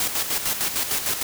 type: noise with tremolo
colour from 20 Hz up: white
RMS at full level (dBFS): -23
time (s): 0-1.23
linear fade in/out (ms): 2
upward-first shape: square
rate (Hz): 6.6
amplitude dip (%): 55
effects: none